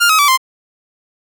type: tone with pitch steps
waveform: sawtooth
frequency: 1403 / 1271.8 / 1152.8 / 1045 Hz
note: F6 / D#6 / D6 / C6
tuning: +8 / +38 / -33 / -2 cents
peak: -5 dBFS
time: 0-0.376 s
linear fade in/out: 20 ms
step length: 94 ms
effects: none